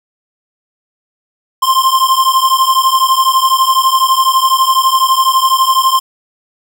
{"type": "beating tone pair", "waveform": "square", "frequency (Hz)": [1046.5, 1058.5], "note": ["C6", "C6"], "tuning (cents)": [0, 20], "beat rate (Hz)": 12, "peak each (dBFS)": -12, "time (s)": [1.62, 6], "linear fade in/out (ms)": 10, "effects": []}